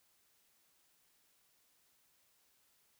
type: silence
effects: white hiss -73 dBFS RMS until 2.99 s